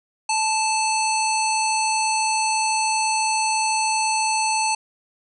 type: harmonic tone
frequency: 877 Hz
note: A5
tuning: 6 cents flat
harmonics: 1 / 3 / 5 / 7 / 9 / 10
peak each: -21 / -26 / -28 / -29 / -31 / -31 dBFS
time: 0.29-4.75 s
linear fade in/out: 5 ms
effects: none